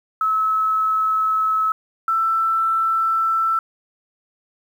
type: tone pair in turn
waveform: sine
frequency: 1295 / 1330.6 Hz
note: E6 / E6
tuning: -31 / +16 cents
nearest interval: unison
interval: 47 cents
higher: second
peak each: -16 dBFS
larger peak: neither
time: 0.21-1.72 / 2.08-3.59 s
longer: neither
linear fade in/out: 2 ms
effects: 8-bit